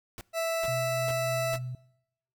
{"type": "noise bursts", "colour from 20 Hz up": "pink", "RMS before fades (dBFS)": -41, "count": 4, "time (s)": [0.18, 1.56], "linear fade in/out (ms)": 0, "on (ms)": 30, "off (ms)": 420}
{"type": "tone", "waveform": "40% pulse", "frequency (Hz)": 659.3, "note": "E5", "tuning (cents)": 0, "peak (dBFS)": -26, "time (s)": [0.33, 1.59], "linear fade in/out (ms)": 50}
{"type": "tone with tremolo", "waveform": "sine", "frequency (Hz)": 125.7, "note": "B2", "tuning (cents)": 31, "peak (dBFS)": -32, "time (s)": [0.68, 1.75], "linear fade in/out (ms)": 2, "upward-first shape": "triangle", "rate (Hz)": 3.4, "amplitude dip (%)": 25}
{"effects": ["noise-tail reverb RT60 0.8 s tail -23 dB re dry"]}